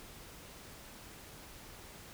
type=silence; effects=pink hiss -52 dBFS RMS until 2.13 s